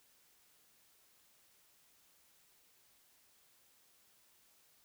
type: silence
effects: white hiss -69 dBFS RMS until 4.84 s